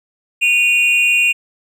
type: tone pair together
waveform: triangle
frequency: 2467 / 2769 Hz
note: D#7 / F7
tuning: -15 / -15 cents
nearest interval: major second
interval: 200 cents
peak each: -12 dBFS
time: 0.41-1.33 s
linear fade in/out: 20 ms
effects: none